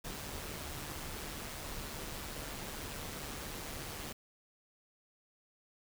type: noise with amplitude modulation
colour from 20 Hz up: pink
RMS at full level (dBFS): -41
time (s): 0.04-4.13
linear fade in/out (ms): 10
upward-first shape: sine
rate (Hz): 148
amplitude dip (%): 45
effects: none